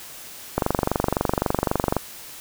click train, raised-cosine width 1 ms, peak -5 dBFS, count 34, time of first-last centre 0.58-1.967 s, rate 23.8 Hz, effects white hiss -40 dBFS RMS until 2.4 s

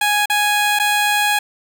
15% pulse tone with dropouts, 830.6 Hz, G#5, in tune, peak -8 dBFS, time 0.01-1.39 s, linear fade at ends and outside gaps 5 ms, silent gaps 0.258-0.298 / 0.79-0.797 s, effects none

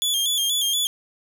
sawtooth tone with vibrato, 3322 Hz, G#7, in tune, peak -17 dBFS, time 0.02-0.87 s, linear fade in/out 0 ms, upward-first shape square, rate 4.2 Hz, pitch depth 59 cents each way, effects none

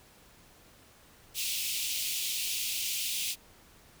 pink high-pass noise, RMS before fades -33 dBFS, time 1.34-3.36 s, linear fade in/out 50 ms, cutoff 2500 Hz, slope 48 dB/octave, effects pink hiss -58 dBFS RMS until 4 s

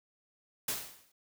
white noise with exponential decay, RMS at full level -31 dBFS, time 0.68-1.12 s, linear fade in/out 5 ms, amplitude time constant 94 ms, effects none

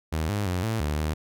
sawtooth tone with pitch steps, 79.1 / 103 / 90.1 / 111.7 / 74.5 / 77.1 Hz, D#2 / G#2 / F#2 / A2 / D2 / D#2, +29 / -14 / -45 / +27 / +25 / -15 cents, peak -21 dBFS, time 0.12-1.14 s, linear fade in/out 10 ms, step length 170 ms, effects none

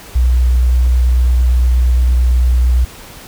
sine tone with vibrato, 61.74 Hz, B1, in tune, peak -7 dBFS, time 0.15-2.85 s, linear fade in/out 10 ms, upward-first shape sine, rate 8.8 Hz, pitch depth 10 cents each way, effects tanh soft clip ceiling -3 dBFS + pink hiss -35 dBFS RMS until 3.27 s

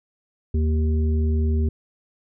harmonic tone, 77.78 Hz, D#2, in tune, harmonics 1 / 3 / 5, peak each -18 / -28 / -32 dBFS, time 0.54-1.69 s, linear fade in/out 5 ms, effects none

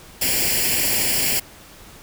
white noise with comb filter, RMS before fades -20 dBFS, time 0.21-1.4 s, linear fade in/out 10 ms, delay 0.4 ms, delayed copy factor +0.75, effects pink hiss -44 dBFS RMS until 2.02 s

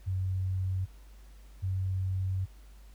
sine tone pair in turn, 93.7 / 94.24 Hz, F#2 / F#2, +22 / +32 cents, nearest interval unison, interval 10 cents, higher second, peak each -28 dBFS, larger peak neither, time 0.06-0.86 / 1.62-2.46 s, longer second, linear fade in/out 20 ms, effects added 50 Hz sine -49 dBFS peak until 2.94 s + pink hiss -63 dBFS RMS until 2.94 s

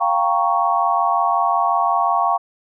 sine chord, G half-diminished seventh, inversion third, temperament equal, 698.5 / 784 / 932.3 / 1108.7 Hz, F5 / G5 / Bb5 / Db6, 0 / 0 / 0 / 0 cents, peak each -20 / -21 / -22 / -19 dBFS, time 0-2.38 s, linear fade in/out 20 ms, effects none

